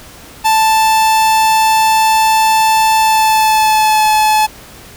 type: tone with pitch glide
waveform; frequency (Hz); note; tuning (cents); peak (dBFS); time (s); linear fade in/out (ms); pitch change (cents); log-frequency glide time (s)
45% pulse; 880 to 860.4; A5 to A5; 0 to -39; -8; 0.44-4.47; 20; -39; 3-4.06
effects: pink hiss -36 dBFS RMS until 4.96 s